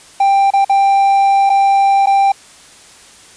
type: tone with dropouts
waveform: triangle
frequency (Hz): 789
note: G5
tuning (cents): +11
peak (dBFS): -6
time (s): 0.2-2.32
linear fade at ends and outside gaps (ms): 5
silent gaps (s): 0.505-0.535 / 0.647-0.695 / 1.495-1.499 / 2.06-2.069
effects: white hiss -41 dBFS RMS until 3.36 s + resampled to 22050 Hz